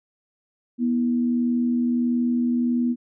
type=tone pair together; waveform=sine; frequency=242.3 / 323.8 Hz; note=B3 / E4; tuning=-33 / -31 cents; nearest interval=perfect fourth; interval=502 cents; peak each=-19 / -31 dBFS; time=0.78-2.96 s; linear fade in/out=50 ms; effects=none